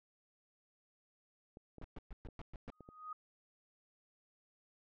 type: clicks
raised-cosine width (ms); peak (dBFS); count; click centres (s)
2; -39; 6; 1.571 / 1.783 / 1.815 / 2.287 / 2.807 / 2.889
type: noise bursts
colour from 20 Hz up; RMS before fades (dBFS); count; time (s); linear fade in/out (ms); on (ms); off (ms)
brown; -46; 7; 1.82-2.701; 0; 23; 120
type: tone with exponential growth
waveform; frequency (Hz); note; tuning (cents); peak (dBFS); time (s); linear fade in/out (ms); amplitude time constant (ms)
sine; 1247; D#6; +3; -40; 2.72-3.13; 5; 89
effects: low-pass 3000 Hz 12 dB/octave